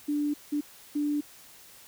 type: tone bursts at uneven times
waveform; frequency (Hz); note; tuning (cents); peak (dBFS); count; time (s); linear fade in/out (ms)
sine; 293.7; D4; 0; -25; 3; 0.08-0.34 / 0.52-0.61 / 0.95-1.21; 10
effects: white hiss -52 dBFS RMS until 1.87 s